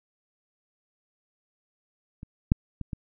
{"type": "clicks", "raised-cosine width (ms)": 5, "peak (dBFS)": [-27, -6, -21, -20], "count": 4, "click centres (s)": [2.231, 2.519, 2.813, 2.932], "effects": []}